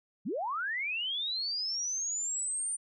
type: linear sweep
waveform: sine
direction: up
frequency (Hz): 146.3 to 9130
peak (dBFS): -31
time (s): 0.25-2.77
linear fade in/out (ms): 20
effects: none